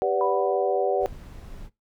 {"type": "chord", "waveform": "sine", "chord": "G major seventh", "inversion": "none", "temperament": "equal with one note detuned", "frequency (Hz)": [392, 493.9, 577.9, 740], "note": ["G4", "B4", "D5", "F#5"], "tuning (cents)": [0, 0, -28, 0], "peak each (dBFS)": -26, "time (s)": [0.02, 1.06], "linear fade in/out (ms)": 0}
{"type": "tone with exponential decay", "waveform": "sine", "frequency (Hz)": 987.8, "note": "B5", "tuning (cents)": 0, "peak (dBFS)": -24, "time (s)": [0.21, 1.13], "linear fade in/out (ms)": 1, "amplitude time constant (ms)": 200}
{"type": "noise", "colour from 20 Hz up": "brown", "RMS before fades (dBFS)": -40, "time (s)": [0.99, 1.7], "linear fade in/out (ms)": 50}
{"type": "click", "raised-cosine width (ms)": 5, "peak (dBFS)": -26, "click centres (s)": 1.127}
{"effects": ["noise-tail reverb RT60 0.2 s tail -20 dB re dry"]}